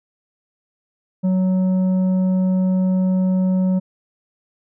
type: tone with tanh clipping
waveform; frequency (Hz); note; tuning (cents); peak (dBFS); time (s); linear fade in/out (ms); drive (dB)
sine; 185.9; F#3; +8; -16; 1.23-3.8; 20; 7
effects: none